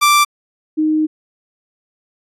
sawtooth / sine tone pair in turn, 1174.7 / 310 Hz, D6 / D#4, 0 / -6 cents, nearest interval octave + major seventh, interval 2306 cents, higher first, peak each -5 / -12 dBFS, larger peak first, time 0.01-0.25 / 0.77-1.07 s, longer second, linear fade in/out 20 ms, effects resampled to 32000 Hz

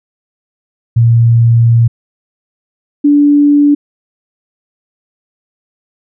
sine tone pair in turn, 116.54 / 290.1 Hz, A#2 / D4, 0 / -21 cents, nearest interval octave + major third, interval 1579 cents, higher second, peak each -4 dBFS, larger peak neither, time 0.96-1.88 / 3.04-3.75 s, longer first, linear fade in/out 10 ms, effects none

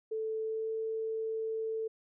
sine tone with pitch glide, 440 to 443.8 Hz, A4 to A4, 0 to +15 cents, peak -32 dBFS, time 0.11-1.88 s, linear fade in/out 10 ms, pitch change +15 cents, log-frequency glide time 0.42-0.71 s, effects none

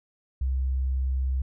sine tone, 65.41 Hz, C2, in tune, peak -23 dBFS, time 0.41-1.42 s, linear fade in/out 5 ms, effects none

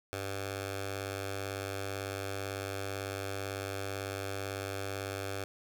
10% pulse tone with notch filter, 98 Hz, G2, in tune, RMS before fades -38 dBFS, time 0.13-5.44 s, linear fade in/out 0 ms, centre 200 Hz, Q 0.59, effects none

